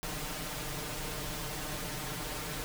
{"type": "noise with comb filter", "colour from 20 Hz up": "pink", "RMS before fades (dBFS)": -38, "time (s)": [0.03, 2.64], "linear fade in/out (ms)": 0, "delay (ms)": 6.6, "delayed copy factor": 1, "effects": []}